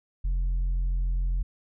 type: tone with tanh clipping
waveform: sine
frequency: 43.65 Hz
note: F1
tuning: in tune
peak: -24 dBFS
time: 0.24-1.43 s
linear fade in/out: 10 ms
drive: 3 dB
effects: none